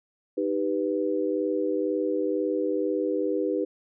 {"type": "chord", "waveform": "sine", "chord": "Eb augmented", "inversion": "none", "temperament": "equal with one note detuned", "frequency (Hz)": [309.9, 392, 493.9], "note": ["Eb4", "G4", "B4"], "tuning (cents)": [-7, 0, 0], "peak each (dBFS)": -28, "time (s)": [0.37, 3.65], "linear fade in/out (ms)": 10, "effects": []}